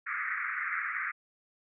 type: band-pass noise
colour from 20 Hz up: white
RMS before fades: -34 dBFS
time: 0.06-1.12 s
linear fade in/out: 20 ms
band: 1200 to 2200 Hz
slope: 96 dB/octave
effects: none